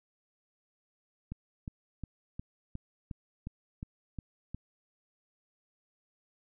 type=click train; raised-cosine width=5 ms; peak=-26 dBFS; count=10; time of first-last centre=1.32-4.546 s; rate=2.79 Hz; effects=none